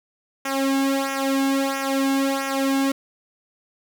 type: tone with flanger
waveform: sawtooth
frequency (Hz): 271.9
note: C#4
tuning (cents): -33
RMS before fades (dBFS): -22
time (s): 0.45-2.92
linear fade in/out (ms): 5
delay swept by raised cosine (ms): 0.23 to 1.63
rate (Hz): 1.5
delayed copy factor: -0.85
effects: none